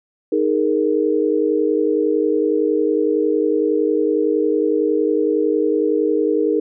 sine chord, D# suspended fourth, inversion none, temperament equal, 311.1 / 415.3 / 466.2 Hz, D#4 / G#4 / A#4, 0 / 0 / 0 cents, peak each -19 dBFS, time 0.32-6.6 s, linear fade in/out 5 ms, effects none

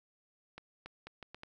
accelerating click train, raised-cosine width 0.3 ms, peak -30 dBFS, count 6, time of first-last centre 0.58-1.434 s, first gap 280 ms, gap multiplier 0.75, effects none

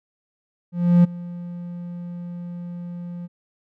triangle tone with ADSR envelope, 174.61 Hz, F3, in tune, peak -7 dBFS, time 0.72-3.28 s, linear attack 320 ms, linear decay 14 ms, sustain -21 dB, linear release 30 ms, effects none

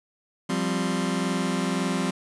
sawtooth chord, F suspended second, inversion none, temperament just, 174.61 / 196.44 / 261.9 Hz, F3 / G3 / C4, 0 / +4 / +2 cents, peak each -24 dBFS, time 0.49-2.11 s, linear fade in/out 10 ms, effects resampled to 24000 Hz + 8-bit

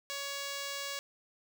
5% pulse tone, 560 Hz, C#5, 18 cents sharp, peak -25 dBFS, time 0.1-0.99 s, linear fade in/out 0 ms, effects none

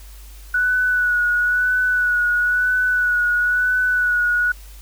sine tone with vibrato, 1475 Hz, F#6, 6 cents flat, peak -15 dBFS, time 0.54-4.52 s, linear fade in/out 5 ms, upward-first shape sine, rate 1 Hz, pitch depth 27 cents each way, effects added 50 Hz sine -37 dBFS peak until 4.81 s + white hiss -47 dBFS RMS until 4.81 s

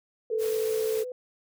sine tone with pitch glide, 485.8 to 501.5 Hz, B4 to B4, -29 to +26 cents, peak -33 dBFS, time 0.3-1.12 s, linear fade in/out 2 ms, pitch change +55 cents, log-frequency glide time 0.41-0.8 s
sine tone, 440 Hz, A4, in tune, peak -25 dBFS, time 0.31-1.04 s, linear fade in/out 10 ms
white noise, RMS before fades -40 dBFS, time 0.38-1.05 s, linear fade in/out 50 ms
effects none

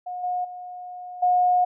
sine tone with level steps, 722 Hz, F#5, 43 cents flat, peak -29 / -23 / -34 / -16 dBFS, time 0.06-1.65 s, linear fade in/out 10 ms, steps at 0.23 / 0.44 / 1.22 s, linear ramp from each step 10 ms, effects none

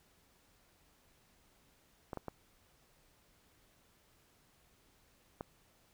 clicks, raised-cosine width 1 ms, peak -26 dBFS, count 4, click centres 2.132 / 2.173 / 2.283 / 5.409 s, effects pink hiss -69 dBFS RMS until 5.93 s

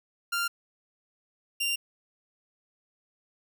sawtooth tone pair in turn, 1391 / 2782 Hz, F6 / F7, -7 / -7 cents, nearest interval octave, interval 1200 cents, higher second, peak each -23 / -23 dBFS, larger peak neither, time 0.32-0.48 / 1.6-1.76 s, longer neither, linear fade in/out 10 ms, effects none

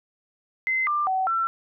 sine tone with pitch steps, 2061 / 1189 / 756 / 1346 Hz, C7 / D6 / F#5 / E6, -27 / +21 / +37 / +36 cents, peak -21 dBFS, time 0.67-1.47 s, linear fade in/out 0 ms, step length 200 ms, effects none

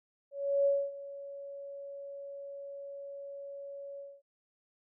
sine tone with ADSR envelope, 560 Hz, C#5, 18 cents sharp, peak -23 dBFS, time 0.31-4.22 s, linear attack 350 ms, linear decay 250 ms, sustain -18 dB, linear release 230 ms, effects none

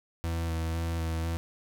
40% pulse tone with vibrato, 82.4 Hz, E2, in tune, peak -28 dBFS, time 0.24-1.37 s, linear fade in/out 0 ms, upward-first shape square, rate 2 Hz, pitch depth 17 cents each way, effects none

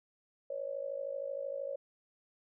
sine tone with amplitude modulation, 555 Hz, C#5, 2 cents sharp, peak -32 dBFS, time 0.5-1.76 s, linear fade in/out 5 ms, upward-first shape sine, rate 53 Hz, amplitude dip 85%, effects none

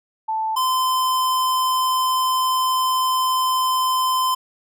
sine / square tone pair in turn, 880 / 1029.4 Hz, A5 / C6, 0 / -29 cents, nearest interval minor third, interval 271 cents, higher second, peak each -20 / -18 dBFS, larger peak second, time 0.28-0.56 / 0.56-4.35 s, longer second, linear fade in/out 10 ms, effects none

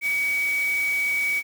sine tone in noise, 2266 Hz, C#7, 37 cents sharp, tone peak -21 dBFS, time 0.01-1.43 s, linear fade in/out 50 ms, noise white, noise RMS -37 dBFS, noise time 0.01-1.43 s, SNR +13 dB, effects none

